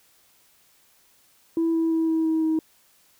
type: tone with pitch steps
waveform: sine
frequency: 329.6 / 327.1 / 324.7 / 322.3 / 319.8 / 317.5 Hz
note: E4 / E4 / E4 / E4 / D#4 / D#4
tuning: 0 / -13 / -26 / -39 / +48 / +35 cents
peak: -18 dBFS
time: 1.57-2.59 s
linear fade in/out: 2 ms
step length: 170 ms
effects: tanh soft clip ceiling -17 dBFS + white hiss -60 dBFS RMS until 3.19 s